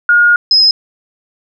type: tone pair in turn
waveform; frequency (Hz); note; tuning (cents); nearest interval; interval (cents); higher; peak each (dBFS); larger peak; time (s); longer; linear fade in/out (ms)
sine; 1430 / 5096; F6 / D#8; +41 / +41; octave + minor seventh; 2200; second; -5; neither; 0.09-0.36 / 0.51-0.71; first; 2
effects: none